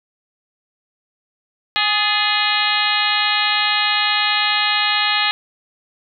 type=harmonic tone with a mistuned harmonic; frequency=415.3 Hz; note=G#4; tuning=in tune; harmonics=2 / 3 / 4 / 5 / 6 / 7 / 8 / 9 / 10; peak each=-24 / -24 / -24 / -24 / -24 / -24 / -24 / -24 / -24 dBFS; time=1.76-5.31 s; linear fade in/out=0 ms; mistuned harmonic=4; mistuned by=+63 cents; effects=none